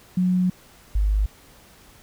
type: tone pair in turn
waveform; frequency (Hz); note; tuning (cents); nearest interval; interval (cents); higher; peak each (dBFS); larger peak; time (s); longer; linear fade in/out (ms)
sine; 182.3 / 51.16; F#3 / G#1; -25 / -25; octave + minor seventh; 2200; first; -17; neither; 0.17-0.5 / 0.95-1.26; first; 5
effects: pink hiss -51 dBFS RMS until 2.02 s